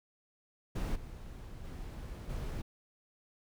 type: noise with level steps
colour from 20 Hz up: brown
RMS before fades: -34 / -46 / -43 / -38 dBFS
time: 0.75-2.62 s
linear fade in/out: 10 ms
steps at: 0.95 / 1.64 / 2.29 s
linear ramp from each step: 10 ms
effects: none